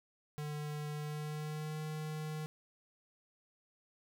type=tone with pitch glide; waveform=square; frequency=149.5 to 154.41 Hz; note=D3 to D#3; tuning=+31 to -13 cents; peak=-39 dBFS; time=0.38-2.46 s; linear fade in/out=0 ms; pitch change=+56 cents; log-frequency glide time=0.99-1.79 s; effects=none